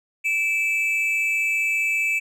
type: tone pair together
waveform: triangle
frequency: 2330 / 2615 Hz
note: D7 / E7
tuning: -14 / -15 cents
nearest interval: major second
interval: 199 cents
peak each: -21 dBFS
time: 0.24-2.2 s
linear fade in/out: 20 ms
effects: none